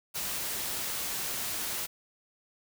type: noise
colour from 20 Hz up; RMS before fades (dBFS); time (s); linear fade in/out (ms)
white; -34; 0.14-1.87; 20
effects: none